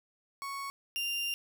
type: tone pair in turn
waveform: 35% pulse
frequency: 1108.7 / 2789 Hz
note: C#6 / F7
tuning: 0 / -3 cents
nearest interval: octave + major third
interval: 1597 cents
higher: second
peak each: -35 / -30 dBFS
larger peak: second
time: 0.42-0.7 / 0.96-1.34 s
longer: second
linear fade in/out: 0 ms
effects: none